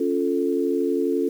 sine chord, Db augmented, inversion none, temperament equal, 277.2 / 349.2 / 440 Hz, Db4 / F4 / A4, 0 / 0 / 0 cents, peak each -24 dBFS, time 0-1.29 s, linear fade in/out 5 ms, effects 8-bit

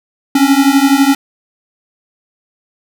square beating tone pair, 270 / 282 Hz, C#4 / C#4, -45 / +30 cents, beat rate 12 Hz, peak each -11 dBFS, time 0.35-1.15 s, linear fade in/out 5 ms, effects none

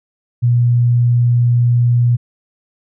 sine tone, 120.6 Hz, B2, 41 cents flat, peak -9 dBFS, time 0.42-2.17 s, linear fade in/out 20 ms, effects none

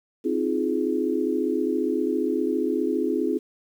sine chord, F minor seventh, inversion second, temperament just, 261.9 / 314.3 / 349.2 / 419.1 Hz, C4 / Eb4 / F4 / Ab4, +2 / +18 / 0 / +16 cents, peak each -27 dBFS, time 0.24-3.39 s, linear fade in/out 20 ms, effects 9-bit

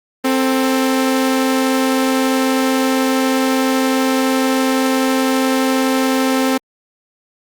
sawtooth tone pair together, 262.7 / 441.8 Hz, C4 / A4, +7 / +7 cents, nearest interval major sixth, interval 900 cents, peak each -10 / -18 dBFS, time 0.24-6.58 s, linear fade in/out 10 ms, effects Opus 32 kbps

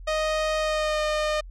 sawtooth tone with pitch glide, 622.3 to 609.8 Hz, D#5 to D#5, 0 to -35 cents, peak -19 dBFS, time 0.07-1.41 s, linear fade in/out 10 ms, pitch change -35 cents, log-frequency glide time 0.58-1.02 s, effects added 43 Hz sine -38 dBFS peak until 1.5 s + low-pass 6000 Hz 12 dB/octave

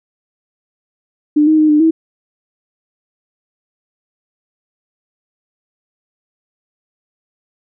sine tone with pitch steps, 298.6 / 312.4 / 308.2 / 300.1 / 322.8 Hz, D4 / D#4 / D#4 / D4 / E4, +29 / +7 / -16 / +38 / -36 cents, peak -7 dBFS, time 1.36-1.91 s, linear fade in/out 10 ms, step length 110 ms, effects none

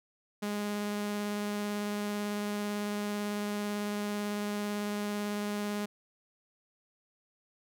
sawtooth tone with vibrato, 206.7 Hz, G#3, 8 cents flat, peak -28 dBFS, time 0.42-5.86 s, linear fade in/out 10 ms, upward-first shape sine, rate 18 Hz, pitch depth 8 cents each way, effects none

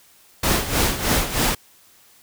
pink noise with tremolo, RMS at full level -18 dBFS, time 0.43-1.55 s, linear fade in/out 5 ms, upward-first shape sine, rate 3.2 Hz, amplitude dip 70%, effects white hiss -53 dBFS RMS until 2.22 s

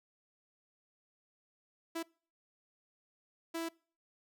sawtooth tone bursts at uneven times, 330.7 Hz, E4, 6 cents sharp, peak -32 dBFS, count 2, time 1.95-2.03 / 3.54-3.69 s, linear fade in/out 10 ms, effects noise-tail reverb RT60 0.4 s tail -24 dB re dry

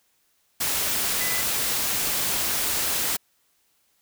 sine tone in noise, 2000 Hz, B6, 21 cents sharp, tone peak -31 dBFS, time 1.2-1.42 s, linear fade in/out 10 ms, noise white, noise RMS -25 dBFS, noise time 0.6-3.17 s, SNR -9 dB, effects white hiss -67 dBFS RMS until 4.01 s

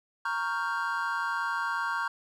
triangle chord, G half-diminished seventh, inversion first, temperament equal, 932.3 / 1108.7 / 1396.9 / 1568 Hz, Bb5 / Db6 / F6 / G6, 0 / 0 / 0 / 0 cents, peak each -32 dBFS, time 0.25-2.08 s, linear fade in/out 5 ms, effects none

